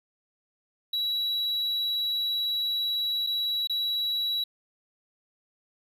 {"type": "tone with dropouts", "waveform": "triangle", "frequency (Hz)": 3906, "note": "B7", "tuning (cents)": -20, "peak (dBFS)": -24, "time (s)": [0.93, 4.44], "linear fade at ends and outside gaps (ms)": 5, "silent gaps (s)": [[3.266, 3.27], [3.673, 3.696]], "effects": []}